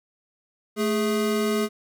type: tone pair together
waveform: square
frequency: 218.4 / 415.3 Hz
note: A3 / G#4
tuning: -13 / 0 cents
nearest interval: major seventh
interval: 1113 cents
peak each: -25 dBFS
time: 0.76-1.69 s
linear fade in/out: 50 ms
effects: none